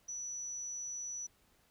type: tone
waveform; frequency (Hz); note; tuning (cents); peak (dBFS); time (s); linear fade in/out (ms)
sine; 5920; F#8; 0; -39; 0.08-1.27; 10
effects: pink hiss -70 dBFS RMS until 1.7 s